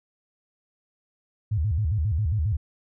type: tone with vibrato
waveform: sine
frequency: 90.5 Hz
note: F#2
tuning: 38 cents flat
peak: -21 dBFS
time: 1.51-2.57 s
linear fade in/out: 10 ms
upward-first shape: square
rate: 7.4 Hz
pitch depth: 290 cents each way
effects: none